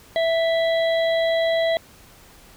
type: harmonic tone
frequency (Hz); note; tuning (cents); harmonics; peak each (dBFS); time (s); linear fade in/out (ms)
659.3; E5; 0; 1 / 3 / 5 / 6; -18 / -28 / -32 / -34; 0.16-1.77; 0
effects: pink hiss -49 dBFS RMS until 2.56 s